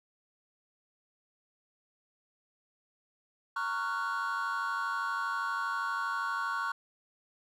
triangle chord, Gb major seventh, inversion first, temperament just, 925 / 1110 / 1387.5 / 1480 Hz, Bb5 / Db6 / F6 / Gb6, -14 / +2 / -12 / 0 cents, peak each -37 / -32 / -34 / -34 dBFS, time 3.56-6.72 s, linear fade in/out 5 ms, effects tanh soft clip ceiling -23 dBFS

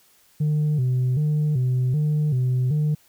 sine tone with vibrato, 138.59 Hz, C#3, in tune, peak -16 dBFS, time 0.4-2.95 s, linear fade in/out 10 ms, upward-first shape square, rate 1.3 Hz, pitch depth 150 cents each way, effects tanh soft clip ceiling -17 dBFS + white hiss -58 dBFS RMS until 3.08 s

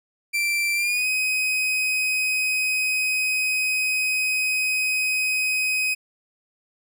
40% pulse tone with pitch glide, 2349 to 2518 Hz, D7 to D#7, 0 to +20 cents, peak -20 dBFS, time 0.33-5.95 s, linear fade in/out 20 ms, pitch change +120 cents, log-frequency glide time 0.75-1.07 s, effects none

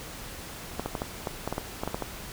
clicks, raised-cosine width 1 ms, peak -15 dBFS, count 12, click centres 0.796 / 0.86 / 0.952 / 1.019 / 1.272 / 1.476 / 1.526 / 1.581 / 1.835 / 1.876 / 1.945 / 2.023 s, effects pink hiss -41 dBFS RMS until 2.32 s

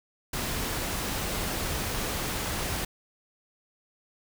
pink noise, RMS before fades -31 dBFS, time 0.33-2.85 s, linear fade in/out 5 ms, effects none

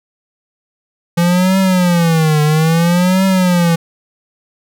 square tone with vibrato, 169.8 Hz, F3, 48 cents flat, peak -10 dBFS, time 1.17-3.76 s, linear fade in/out 10 ms, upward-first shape triangle, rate 0.6 Hz, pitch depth 220 cents each way, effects none

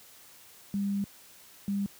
sine tone pair in turn, 200 / 200 Hz, G3 / G3, +35 / +35 cents, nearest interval unison, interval 0 cents, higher neither, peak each -27 dBFS, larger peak neither, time 0.74-1.04 / 1.68-1.86 s, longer first, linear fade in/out 0 ms, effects white hiss -54 dBFS RMS until 1.99 s + high-pass 60 Hz 12 dB/octave

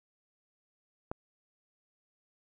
click, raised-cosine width 1 ms, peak -21 dBFS, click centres 1.115 s, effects none

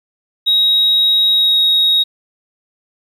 sine tone with pitch glide, 3799 to 3775 Hz, A#7 to A#7, +32 to +21 cents, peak -8 dBFS, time 0.46-2.04 s, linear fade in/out 20 ms, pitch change -11 cents, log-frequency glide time 1.32-1.59 s, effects tanh soft clip ceiling -6 dBFS + 8-bit

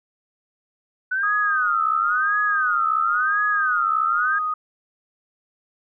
sine tone with vibrato, 1480 Hz, F#6, in tune, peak -20 dBFS, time 1.11-4.39 s, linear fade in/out 10 ms, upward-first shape sine, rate 0.96 Hz, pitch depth 220 cents each way
sine tone, 1244.5 Hz, D#6, in tune, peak -21 dBFS, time 1.23-4.54 s, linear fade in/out 5 ms
effects none

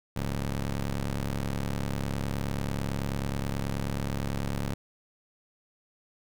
20% pulse ring-modulated tone, 69.3 Hz, C#2, in tune, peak -21 dBFS, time 0.16-4.74 s, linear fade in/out 5 ms, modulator 54.5 Hz, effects none

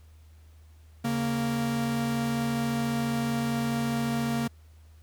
45% pulse tone pair together, 138.59 / 232.7 Hz, C#3 / A#3, 0 / -3 cents, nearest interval major sixth, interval 897 cents, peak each -32 / -27 dBFS, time 1.04-4.48 s, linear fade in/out 10 ms, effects added 78 Hz sine -50 dBFS peak until 5.02 s + pink hiss -65 dBFS RMS until 5.02 s

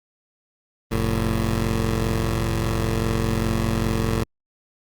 15% pulse tone pair together, 45.01 / 112.3 Hz, F#1 / A2, -47 / +36 cents, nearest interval octave + major third, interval 1583 cents, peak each -17 dBFS, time 0.91-4.24 s, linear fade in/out 10 ms, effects Opus 32 kbps

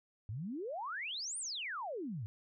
sine exponential two-way sweep, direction up then down, 95.9 to 9530 to 95.9 Hz, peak -38 dBFS, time 0.29-2.26 s, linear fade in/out 0 ms, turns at 1.38 s, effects none

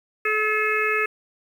harmonic tone, 429.7 Hz, A4, 41 cents flat, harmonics 1 / 3 / 4 / 5 / 6, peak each -26 / -26 / -26 / -26 / -26 dBFS, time 0.25-1.06 s, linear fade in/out 5 ms, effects 8-bit

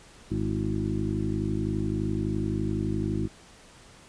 harmonic tone with a mistuned harmonic, 51.8 Hz, G#1, 4 cents flat, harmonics 1 / 2 / 3 / 4 / 5 / 6 / 7, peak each -35 / -31 / -34 / -32 / -37 / -32 / -36 dBFS, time 0.3-3.28 s, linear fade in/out 20 ms, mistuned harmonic 6, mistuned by +48 cents, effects pink hiss -52 dBFS RMS until 4.08 s + resampled to 22050 Hz

